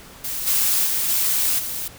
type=noise with level steps; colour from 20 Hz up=blue; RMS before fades=-27 / -19 / -22 / -20 / -28 dBFS; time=0.24-1.88 s; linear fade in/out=5 ms; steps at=0.46 / 0.85 / 1.08 / 1.58 s; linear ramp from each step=20 ms; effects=pink hiss -43 dBFS RMS until 1.98 s